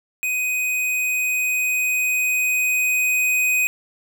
square tone with level ramp, 2500 Hz, D#7, 8 cents sharp, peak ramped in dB -21 to -17 dBFS, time 0.23-3.67 s, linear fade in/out 0 ms, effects none

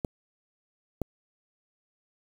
clicks, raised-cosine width 2 ms, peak -15 dBFS, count 2, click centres 0.048 / 1.017 s, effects 7-bit

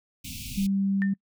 pink band-stop noise, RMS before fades -37 dBFS, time 0.24-0.67 s, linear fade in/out 10 ms, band 270 to 2300 Hz, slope 96 dB/octave
sine tone, 196 Hz, G3, in tune, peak -22 dBFS, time 0.57-1.14 s, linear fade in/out 10 ms
sine tone with exponential decay, 1800 Hz, A6, 39 cents sharp, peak -26 dBFS, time 1.02-1.15 s, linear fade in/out 0 ms, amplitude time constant 27 ms
effects noise-tail reverb RT60 0.1 s tail -26 dB re dry

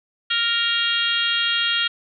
harmonic tone, 466.2 Hz, A#4, in tune, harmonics 3 / 4 / 5 / 6 / 7 / 8 / 9, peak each -25 / -28 / -33 / -25 / -22 / -31 / -33 dBFS, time 0.3-1.88 s, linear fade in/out 10 ms, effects none

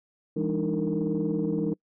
sine tone cluster, 166.3 / 203 / 295.8 / 317 / 460.3 Hz, E3 / G#3 / D4 / D#4 / A#4, +16 / -39 / +13 / +32 / -22 cents, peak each -30 dBFS, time 0.36-1.74 s, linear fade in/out 10 ms, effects noise-tail reverb RT60 0.1 s tail -25 dB re dry + tanh soft clip ceiling -17 dBFS

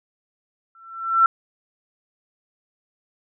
sine tone with exponential growth, 1345 Hz, E6, 34 cents sharp, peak -9 dBFS, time 0.75-1.26 s, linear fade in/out 2 ms, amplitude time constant 110 ms, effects none

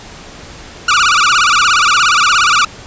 sawtooth tone with vibrato, 1300 Hz, E6, 24 cents flat, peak -4 dBFS, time 0.88-2.65 s, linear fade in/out 5 ms, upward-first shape sine, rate 17 Hz, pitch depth 220 cents each way, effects pink hiss -33 dBFS RMS until 2.86 s + resampled to 16000 Hz

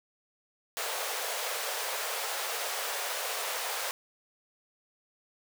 pink high-pass noise, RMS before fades -34 dBFS, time 0.77-3.91 s, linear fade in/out 0 ms, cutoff 460 Hz, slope 48 dB/octave, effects none

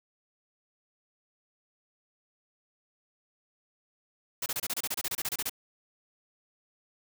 white noise bursts, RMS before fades -32 dBFS, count 16, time 4.42-5.496 s, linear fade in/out 5 ms, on 41 ms, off 28 ms, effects none

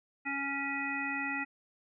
harmonic tone, 278 Hz, C#4, 5 cents sharp, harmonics 1 / 3 / 5 / 7 / 9, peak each -39 / -41 / -41 / -36 / -38 dBFS, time 0.25-1.45 s, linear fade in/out 20 ms, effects none

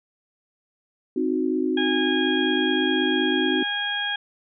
sine chord, C diminished, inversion none, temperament equal with one note detuned, 261.6 / 311.1 / 367 Hz, C4 / Eb4 / Gb4, 0 / 0 / -14 cents, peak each -25 dBFS, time 1.16-3.63 s, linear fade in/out 5 ms
harmonic tone, 820 Hz, G#5, 22 cents flat, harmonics 1 / 2 / 3 / 4, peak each -33 / -27 / -36 / -27 dBFS, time 1.77-4.16 s, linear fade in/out 5 ms
effects none

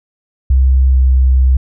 sine tone with pitch glide, 65.41 to 64.73 Hz, C2 to C2, 0 to -18 cents, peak -6 dBFS, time 0.5-1.57 s, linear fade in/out 5 ms, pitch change -18 cents, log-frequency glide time 0.91-0.97 s, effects none

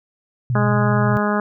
sine tone with vibrato, 122.8 Hz, B2, 9 cents flat, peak -17 dBFS, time 0.5-1.17 s, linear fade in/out 0 ms, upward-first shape triangle, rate 20 Hz, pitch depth 94 cents each way
harmonic tone, 207.7 Hz, G#3, in tune, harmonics 1 / 2 / 3 / 4 / 5 / 6 / 7 / 8, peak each -20 / -25 / -25 / -27 / -27 / -26 / -28 / -30 dBFS, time 0.55-1.4 s, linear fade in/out 2 ms
effects none

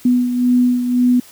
sine beating tone pair, 246.9 / 248.8 Hz, B3 / B3, 0 / +13 cents, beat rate 1.9 Hz, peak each -12 / -20 dBFS, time 0.05-1.2 s, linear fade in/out 5 ms, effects white hiss -43 dBFS RMS until 1.31 s

